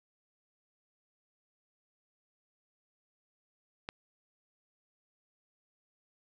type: click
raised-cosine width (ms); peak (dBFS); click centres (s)
0.3; -21; 3.889
effects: none

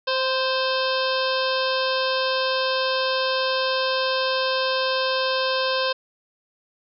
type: harmonic tone with a mistuned harmonic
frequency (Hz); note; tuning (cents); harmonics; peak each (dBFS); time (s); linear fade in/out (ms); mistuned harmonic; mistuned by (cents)
523.3; C5; 0; 1 / 2 / 3 / 5 / 6 / 7 / 8 / 9 / 10; -24 / -27 / -29 / -31 / -32 / -32 / -33 / -34 / -34; 0.07-5.93; 10; 2; -15
effects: none

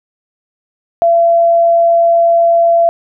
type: tone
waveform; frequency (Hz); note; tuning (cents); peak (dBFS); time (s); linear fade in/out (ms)
sine; 677; E5; +46; -6; 1.02-2.89; 0
effects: none

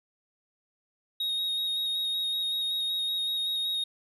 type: tone with vibrato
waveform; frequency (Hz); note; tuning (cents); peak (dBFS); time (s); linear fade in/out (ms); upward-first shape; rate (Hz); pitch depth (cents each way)
triangle; 3751; A#7; +10; -26; 1.2-3.84; 5; square; 5.3; 14
effects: none

